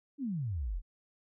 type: exponential sweep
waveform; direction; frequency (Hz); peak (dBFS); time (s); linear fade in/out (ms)
sine; down; 302.1 to 36.01; -32; 0.18-0.82; 50
effects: none